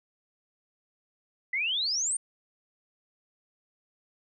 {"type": "exponential sweep", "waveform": "sine", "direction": "up", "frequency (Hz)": [1975.5, 9140], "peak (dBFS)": -26, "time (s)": [1.53, 2.17], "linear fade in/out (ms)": 5, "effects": []}